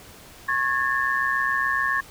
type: tone cluster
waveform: sine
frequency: 1092 / 1665 / 1792 Hz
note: C#6 / G#6 / A6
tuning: -26 / +4 / +31 cents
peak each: -25 dBFS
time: 0.48-2.01 s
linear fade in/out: 10 ms
effects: pink hiss -46 dBFS RMS until 2.1 s